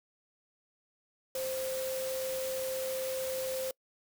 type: tone in noise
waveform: sine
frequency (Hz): 523.3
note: C5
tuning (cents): 0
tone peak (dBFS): -33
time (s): 1.35-3.71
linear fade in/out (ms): 2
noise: white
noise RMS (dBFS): -41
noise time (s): 1.35-3.71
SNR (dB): +5
effects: noise-tail reverb RT60 0.1 s tail -25 dB re dry